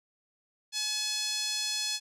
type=tone with band-pass filter; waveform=5% pulse; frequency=853 Hz; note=G#5; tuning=46 cents sharp; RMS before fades=-32 dBFS; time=0.72-2 s; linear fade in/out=50 ms; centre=4400 Hz; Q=1.5; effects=none